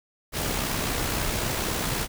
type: noise with amplitude modulation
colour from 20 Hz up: pink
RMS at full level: -26 dBFS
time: 0.32-2.08 s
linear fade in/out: 50 ms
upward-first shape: sine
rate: 63.9 Hz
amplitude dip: 35%
effects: none